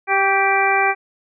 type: harmonic tone with a mistuned harmonic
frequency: 392 Hz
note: G4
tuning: in tune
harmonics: 1 / 2 / 3 / 4 / 5 / 6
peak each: -23 / -18 / -23 / -22 / -23 / -20 dBFS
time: 0.07-0.95 s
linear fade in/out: 50 ms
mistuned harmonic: 3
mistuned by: -27 cents
effects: none